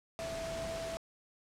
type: tone in noise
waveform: sine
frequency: 659.3 Hz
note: E5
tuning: in tune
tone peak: -38 dBFS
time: 0.19-0.97 s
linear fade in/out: 0 ms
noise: pink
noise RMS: -43 dBFS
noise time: 0.19-0.97 s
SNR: +2 dB
effects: low-pass 8000 Hz 12 dB/octave